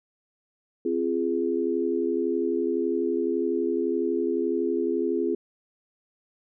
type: chord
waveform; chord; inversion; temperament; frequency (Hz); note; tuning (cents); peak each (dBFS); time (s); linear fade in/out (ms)
sine; F minor; second; equal with one note detuned; 261.6 / 343.4 / 415.3; C4 / F4 / Ab4; 0 / -29 / 0; -29 / -26 / -27; 0.85-5.35; 5
effects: none